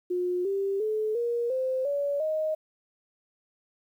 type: tone with pitch steps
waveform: sine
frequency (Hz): 358.7 / 393.4 / 431.5 / 473.3 / 519.1 / 569.4 / 624.5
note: F4 / G4 / A4 / A#4 / C5 / C#5 / D#5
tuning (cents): +46 / +6 / -34 / +26 / -14 / +46 / +6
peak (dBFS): -25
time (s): 0.1-2.55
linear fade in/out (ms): 10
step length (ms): 350
effects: 10-bit